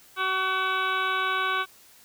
harmonic tone with a mistuned harmonic, 377.2 Hz, F#4, 33 cents sharp, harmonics 1 / 2 / 3 / 4 / 6 / 7 / 8 / 9 / 10, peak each -36 / -37 / -27 / -28 / -34 / -38 / -39 / -39 / -37 dBFS, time 0.16-1.66 s, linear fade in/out 50 ms, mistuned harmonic 10, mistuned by +16 cents, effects white hiss -54 dBFS RMS until 2.04 s

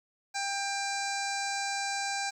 harmonic tone with a mistuned harmonic, 794 Hz, G5, 22 cents sharp, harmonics 1 / 2 / 3 / 5 / 6 / 7 / 8 / 9 / 10, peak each -34 / -37 / -39 / -41 / -42 / -42 / -43 / -44 / -44 dBFS, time 0.34-2.31 s, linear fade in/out 20 ms, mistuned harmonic 5, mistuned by +20 cents, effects 10-bit

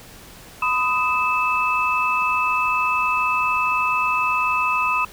sine tone cluster, 1004 / 1251 / 2620 Hz, B5 / D#6 / E7, +28 / +9 / -11 cents, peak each -22 dBFS, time 0.62-5.05 s, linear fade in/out 5 ms, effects pink hiss -43 dBFS RMS until 5.12 s

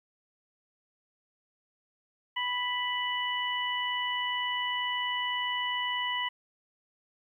harmonic tone, 987.8 Hz, B5, in tune, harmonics 1 / 2 / 3, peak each -33 / -33 / -33 dBFS, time 2.36-6.29 s, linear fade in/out 10 ms, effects 11-bit

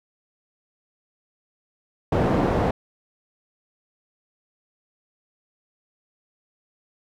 white low-pass noise, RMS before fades -21 dBFS, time 2.12-2.71 s, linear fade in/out 5 ms, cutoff 530 Hz, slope 12 dB/octave, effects none

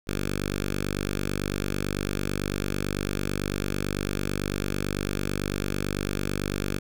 5% pulse tone with notch filter, 49 Hz, G1, in tune, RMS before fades -29 dBFS, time 0.07-6.79 s, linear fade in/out 10 ms, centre 700 Hz, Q 1.1, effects none

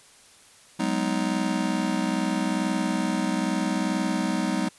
square chord, G# minor seventh, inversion third, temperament just, 186.89 / 207.7 / 249.2 / 311.5 Hz, F#3 / G#3 / B3 / D#4, +18 / 0 / +16 / +2 cents, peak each -30 dBFS, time 0.79-4.69 s, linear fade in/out 10 ms, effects white hiss -53 dBFS RMS until 4.78 s + resampled to 24000 Hz

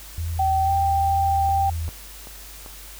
sine tone with vibrato, 82.2 Hz, E2, 4 cents flat, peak -24 dBFS, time 0.18-1.89 s, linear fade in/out 0 ms, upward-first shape triangle, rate 2.2 Hz, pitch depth 36 cents each way
sine tone with pitch glide, 770 to 785.7 Hz, G5 to G5, -31 to +4 cents, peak -18 dBFS, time 0.39-1.7 s, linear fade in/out 5 ms, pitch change +35 cents, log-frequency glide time 0.63-0.71 s
click train, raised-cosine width 1 ms, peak -27 dBFS, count 4, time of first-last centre 1.49-2.662 s, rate 2.56 Hz
effects added 50 Hz sine -42 dBFS peak until 2.99 s + white hiss -42 dBFS RMS until 2.99 s

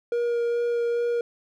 triangle tone with vibrato, 473.6 Hz, A#4, 27 cents sharp, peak -20 dBFS, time 0.12-1.21 s, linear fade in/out 2 ms, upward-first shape sine, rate 2.4 Hz, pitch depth 9 cents each way, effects none

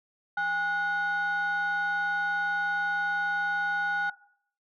sine tone pair together, 813 / 1458.7 Hz, G#5 / F#6, -37 / -25 cents, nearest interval minor seventh, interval 1012 cents, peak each -28 / -26 dBFS, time 0.37-4.1 s, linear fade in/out 5 ms, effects noise-tail reverb RT60 0.6 s tail -19 dB re dry + tanh soft clip ceiling -23 dBFS

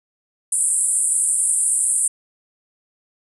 pink band-pass noise, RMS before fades -19 dBFS, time 0.52-2.08 s, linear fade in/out 5 ms, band 8200 to 10000 Hz, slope 96 dB/octave, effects none

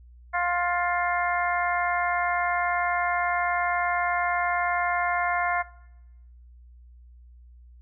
harmonic tone, 351.8 Hz, F4, 13 cents sharp, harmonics 2 / 3 / 4 / 5 / 6, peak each -27 / -29 / -30 / -31 / -32 dBFS, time 0.33-5.63 s, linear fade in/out 20 ms, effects noise-tail reverb RT60 0.9 s tail -19 dB re dry + added 60 Hz sine -47 dBFS peak until 7.81 s

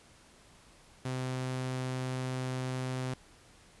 sawtooth tone, 128.8 Hz, C3, 27 cents flat, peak -29 dBFS, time 1.05-3.14 s, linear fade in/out 5 ms, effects pink hiss -59 dBFS RMS until 3.8 s + resampled to 24000 Hz

